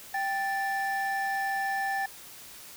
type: tone pair together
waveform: triangle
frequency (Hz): 784.7 / 1760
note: G5 / A6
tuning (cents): +2 / 0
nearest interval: octave + major second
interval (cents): 1398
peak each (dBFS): -27 / -29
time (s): 0.14-2.06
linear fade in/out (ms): 5
effects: tanh soft clip ceiling -18 dBFS + white hiss -47 dBFS RMS until 2.76 s